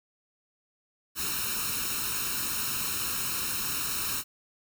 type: noise with comb filter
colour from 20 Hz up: white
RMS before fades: -31 dBFS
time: 1.15-4.24 s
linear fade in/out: 50 ms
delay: 0.74 ms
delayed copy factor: +0.8
effects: none